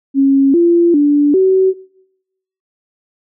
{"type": "tone with pitch steps", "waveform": "sine", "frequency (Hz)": [273.4, 342.6, 290.7, 378.4], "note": ["C#4", "F4", "D4", "F#4"], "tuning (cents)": [-24, -33, -18, 39], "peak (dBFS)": -7, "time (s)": [0.14, 1.74], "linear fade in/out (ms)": 50, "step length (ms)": 400, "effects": ["noise-tail reverb RT60 0.9 s tail -24 dB re dry"]}